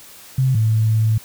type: tone pair in turn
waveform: sine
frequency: 131.1 / 110.24 Hz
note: C3 / A2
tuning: +4 / +4 cents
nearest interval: minor third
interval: 300 cents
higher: first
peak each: -13 dBFS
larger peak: neither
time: 0.38-0.55 / 0.55-1.18 s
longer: second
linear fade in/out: 5 ms
effects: white hiss -42 dBFS RMS until 1.24 s